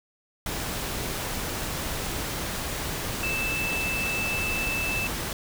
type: tone in noise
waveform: sine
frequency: 2637 Hz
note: E7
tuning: in tune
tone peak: -27 dBFS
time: 3.23-5.07 s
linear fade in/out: 2 ms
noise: pink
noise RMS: -31 dBFS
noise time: 0.46-5.33 s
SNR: +1 dB
effects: none